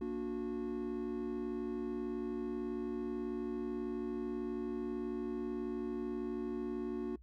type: chord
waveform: triangle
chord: Bb augmented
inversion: none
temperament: just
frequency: 233.1 / 291.4 / 364.2 Hz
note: Bb3 / D4 / F#4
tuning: 0 / -13 / -27 cents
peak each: -39 / -39 / -37 dBFS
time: 0.01-7.16 s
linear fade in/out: 5 ms
effects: noise-tail reverb RT60 0.1 s tail -22 dB re dry + added 61 Hz sine -54 dBFS peak until 7.22 s